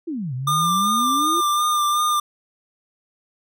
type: exponential two-way sweep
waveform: sine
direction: down then up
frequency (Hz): 355.6 to 123.47 to 355.6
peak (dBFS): -24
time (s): 0.07-1.41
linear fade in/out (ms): 10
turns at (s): 0.34
type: tone with vibrato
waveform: square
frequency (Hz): 1200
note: D6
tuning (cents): +37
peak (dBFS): -18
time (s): 0.47-2.2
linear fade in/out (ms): 5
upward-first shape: sine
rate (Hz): 2.7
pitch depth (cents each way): 26
effects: none